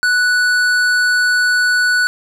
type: tone with hard clipping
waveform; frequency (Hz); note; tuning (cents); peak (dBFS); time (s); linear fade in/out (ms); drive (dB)
sine; 1480; F#6; 0; -13; 0.03-2.07; 0; 11
effects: none